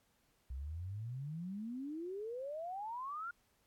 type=exponential sweep; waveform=sine; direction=up; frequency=61.74 to 1432 Hz; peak=-40 dBFS; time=0.5-3.31 s; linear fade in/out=5 ms; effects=pink hiss -75 dBFS RMS until 3.66 s + AAC 64 kbps